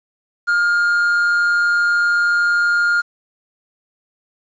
triangle tone with amplitude modulation, 1413 Hz, F6, 20 cents sharp, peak -10 dBFS, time 0.47-3.02 s, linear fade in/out 20 ms, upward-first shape sine, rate 173 Hz, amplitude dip 30%, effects resampled to 16000 Hz + 8-bit

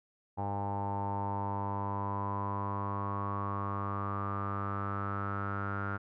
sawtooth tone with low-pass filter sweep, 100 Hz, G2, 35 cents sharp, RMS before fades -35 dBFS, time 0.37-5.98 s, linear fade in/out 20 ms, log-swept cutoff 840 to 1400 Hz, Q 9.8, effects none

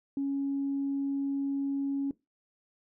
sine tone, 277.2 Hz, C#4, in tune, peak -27 dBFS, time 0.17-2.11 s, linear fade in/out 2 ms, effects noise-tail reverb RT60 0.2 s tail -19 dB re dry + tanh soft clip ceiling -23 dBFS

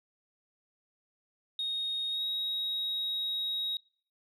sine tone with pitch glide, 3729 to 3792 Hz, A#7 to A#7, 0 to +29 cents, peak -29 dBFS, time 1.59-3.77 s, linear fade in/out 2 ms, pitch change +29 cents, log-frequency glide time 2.1-2.23 s, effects noise-tail reverb RT60 0.5 s tail -24 dB re dry + tanh soft clip ceiling -27 dBFS

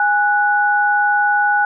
sine tone pair together, 825 / 1477.6 Hz, G#5 / F#6, -12 / -3 cents, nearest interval minor seventh, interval 1009 cents, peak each -15 dBFS, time 0-1.65 s, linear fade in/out 2 ms, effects none

